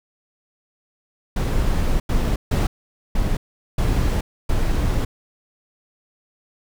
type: noise bursts at uneven times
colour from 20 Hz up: brown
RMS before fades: -19 dBFS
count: 6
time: 1.36-2 / 2.09-2.36 / 2.51-2.67 / 3.15-3.37 / 3.78-4.21 / 4.49-5.05 s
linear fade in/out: 5 ms
effects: none